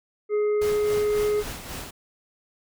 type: harmonic tone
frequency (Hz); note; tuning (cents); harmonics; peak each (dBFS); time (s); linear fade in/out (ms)
419.2; G#4; +16; 1 / 3 / 5; -20 / -39 / -42; 0.29-1.44; 50
type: noise with tremolo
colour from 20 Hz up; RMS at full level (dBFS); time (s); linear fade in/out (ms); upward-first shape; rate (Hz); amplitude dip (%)
pink; -34; 0.61-1.91; 10; sine; 3.7; 50
effects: none